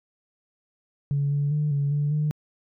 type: tone with pitch steps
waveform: sine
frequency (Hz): 141.9 / 143.6 / 149.8 / 142 / 146 / 150.8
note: C#3 / D3 / D3 / C#3 / D3 / D3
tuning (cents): +41 / -39 / +35 / +42 / -10 / +46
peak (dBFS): -20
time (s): 1.11-2.31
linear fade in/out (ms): 0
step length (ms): 200
effects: tanh soft clip ceiling -17 dBFS